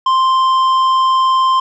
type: tone with tanh clipping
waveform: sine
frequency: 1046.5 Hz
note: C6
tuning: in tune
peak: -11 dBFS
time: 0.06-1.6 s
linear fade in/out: 5 ms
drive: 8 dB
effects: none